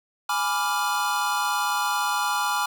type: chord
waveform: square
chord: G# diminished seventh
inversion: none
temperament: equal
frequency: 830.6 / 987.8 / 1174.7 / 1396.9 Hz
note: G#5 / B5 / D6 / F6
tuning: 0 / 0 / 0 / 0 cents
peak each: -29 dBFS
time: 0.29-2.66 s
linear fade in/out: 5 ms
effects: none